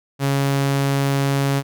sawtooth tone, 138.59 Hz, C#3, in tune, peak -13 dBFS, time 0.19-1.63 s, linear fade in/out 50 ms, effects none

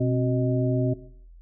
harmonic tone with a mistuned harmonic, 124.3 Hz, B2, 12 cents sharp, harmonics 1 / 2 / 3 / 5, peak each -23 / -26 / -28 / -30 dBFS, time 0-0.94 s, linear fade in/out 10 ms, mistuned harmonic 2, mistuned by +110 cents, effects noise-tail reverb RT60 0.6 s tail -17 dB re dry + added 42 Hz sine -45 dBFS peak until 1.41 s

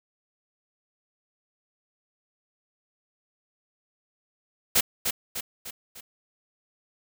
white noise with echo, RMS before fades -20 dBFS, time 4.75-4.81 s, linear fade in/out 10 ms, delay 300 ms, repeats 4, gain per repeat -6 dB, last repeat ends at 6.01 s, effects none

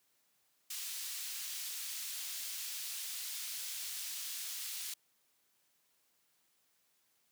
pink high-pass noise, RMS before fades -42 dBFS, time 0.7-4.94 s, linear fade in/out 5 ms, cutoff 3700 Hz, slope 12 dB/octave, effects white hiss -75 dBFS RMS until 7.31 s + high-pass 100 Hz 12 dB/octave

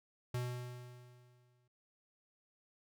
square tone with exponential decay, 123.47 Hz, B2, in tune, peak -35 dBFS, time 0.34-1.68 s, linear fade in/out 5 ms, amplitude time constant 290 ms, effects none

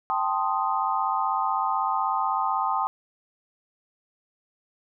sine chord, A half-diminished seventh, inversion third, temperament equal, 784 / 880 / 1046.5 / 1244.5 Hz, G5 / A5 / C6 / Eb6, 0 / 0 / 0 / 0 cents, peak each -28 dBFS, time 0.1-2.87 s, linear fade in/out 0 ms, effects none

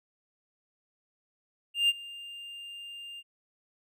triangle tone with ADSR envelope, 2801 Hz, F7, 4 cents sharp, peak -18 dBFS, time 1.74-3.23 s, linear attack 150 ms, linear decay 33 ms, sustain -21 dB, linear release 42 ms, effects none

